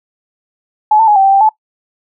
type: tone with pitch steps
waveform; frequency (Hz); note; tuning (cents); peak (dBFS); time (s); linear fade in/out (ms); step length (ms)
sine; 853 / 893 / 836 / 776 / 781 / 786 / 867; G#5 / A5 / G#5 / G5 / G5 / G5 / A5; +46 / +25 / +11 / -18 / -7 / +4 / -26; -5; 0.91-1.491; 5; 83
effects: noise-tail reverb RT60 0.1 s tail -21 dB re dry